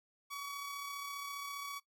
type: tone with amplitude modulation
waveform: sawtooth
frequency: 1132 Hz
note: C#6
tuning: 36 cents sharp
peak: -36 dBFS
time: 0.3-1.8 s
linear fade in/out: 20 ms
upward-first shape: sine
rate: 34.9 Hz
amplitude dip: 30%
effects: noise-tail reverb RT60 0.1 s tail -17 dB re dry